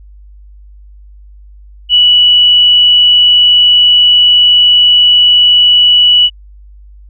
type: tone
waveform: sine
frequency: 2947 Hz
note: F#7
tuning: 8 cents flat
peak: -3 dBFS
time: 1.89-6.3 s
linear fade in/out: 50 ms
effects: added 50 Hz sine -33 dBFS peak until 7.09 s